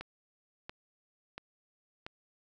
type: click train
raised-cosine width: 0.3 ms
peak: -25 dBFS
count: 4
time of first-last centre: 0.01-2.065 s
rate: 1.46 Hz
effects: none